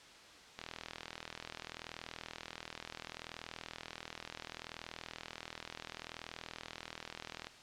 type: click train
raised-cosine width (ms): 0.2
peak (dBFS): -25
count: 281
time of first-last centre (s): 0.59-7.47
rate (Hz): 40.7
effects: white hiss -56 dBFS RMS until 7.62 s + low-pass 5000 Hz 12 dB/octave